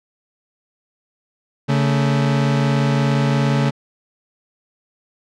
40% pulse tone pair together, 140.01 / 222.9 Hz, C#3 / A3, +18 / +23 cents, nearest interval minor sixth, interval 805 cents, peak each -15 / -20 dBFS, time 1.68-3.71 s, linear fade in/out 20 ms, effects low-pass 5000 Hz 12 dB/octave

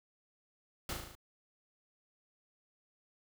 pink noise with echo, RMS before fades -38 dBFS, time 0.89-0.93 s, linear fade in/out 2 ms, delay 37 ms, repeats 6, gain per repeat -3 dB, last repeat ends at 1.152 s, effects none

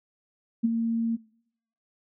sine tone with ADSR envelope, 229 Hz, A#3, 31 cents flat, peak -17 dBFS, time 0.63-1.17 s, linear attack 19 ms, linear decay 19 ms, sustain -6 dB, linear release 22 ms, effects noise-tail reverb RT60 0.7 s tail -23 dB re dry

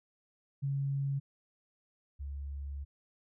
sine tone pair in turn, 138.59 / 70.24 Hz, C#3 / C#2, 0 / +23 cents, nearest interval octave, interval 1177 cents, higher first, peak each -30 / -37 dBFS, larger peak first, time 0.62-1.2 / 2.19-2.85 s, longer second, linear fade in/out 20 ms, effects none

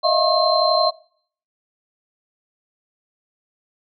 sine tone cluster, 617 / 649 / 700 / 1079 / 4123 Hz, D#5 / E5 / F5 / C#6 / C8, -15 / -27 / +4 / -47 / -26 cents, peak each -21 dBFS, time 0.03-0.91 s, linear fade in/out 20 ms, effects noise-tail reverb RT60 0.6 s tail -24 dB re dry

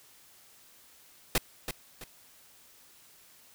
pink noise with echo, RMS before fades -25 dBFS, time 1.35-1.38 s, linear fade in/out 2 ms, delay 330 ms, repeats 2, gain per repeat -9 dB, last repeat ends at 2.04 s, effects white hiss -58 dBFS RMS until 3.54 s

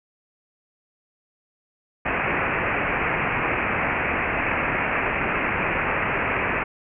white low-pass noise, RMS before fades -24 dBFS, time 2.05-6.64 s, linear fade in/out 10 ms, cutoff 2600 Hz, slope 96 dB/octave, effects none

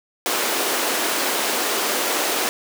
pink high-pass noise, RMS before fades -22 dBFS, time 0.26-2.49 s, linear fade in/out 0 ms, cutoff 310 Hz, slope 24 dB/octave, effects none

